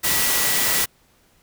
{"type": "tone in noise", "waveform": "sine", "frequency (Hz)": 1946, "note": "B6", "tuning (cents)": -26, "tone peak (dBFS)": -29, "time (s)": [0.03, 0.86], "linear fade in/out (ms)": 20, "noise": "white", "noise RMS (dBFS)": -20, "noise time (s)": [0.03, 0.86], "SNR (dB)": -12, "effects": ["pink hiss -59 dBFS RMS until 1.42 s"]}